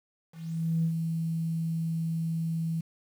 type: tone with ADSR envelope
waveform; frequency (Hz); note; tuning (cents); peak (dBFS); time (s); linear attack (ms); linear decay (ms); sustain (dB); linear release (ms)
sine; 163.7; E3; -12; -22; 0.32-2.81; 520; 75; -5; 8
effects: tanh soft clip ceiling -18 dBFS + 9-bit